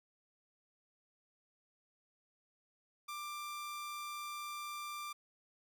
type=tone; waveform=sawtooth; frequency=1184 Hz; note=D6; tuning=14 cents sharp; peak=-38 dBFS; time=3.08-5.13 s; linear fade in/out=10 ms; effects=none